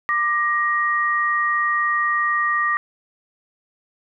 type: tone pair together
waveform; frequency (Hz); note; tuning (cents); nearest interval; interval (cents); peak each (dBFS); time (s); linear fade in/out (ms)
sine; 1187 / 1882; D6 / A#6; +18 / +16; minor sixth; 798; -20; 0.09-2.77; 0
effects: none